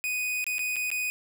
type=tone with dropouts; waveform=45% pulse; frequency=2489 Hz; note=D#7; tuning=in tune; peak=-27 dBFS; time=0.04-1.1 s; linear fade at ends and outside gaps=0 ms; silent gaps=0.442-0.466 / 0.583-0.592 / 0.759-0.765 / 0.903-0.915 s; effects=10-bit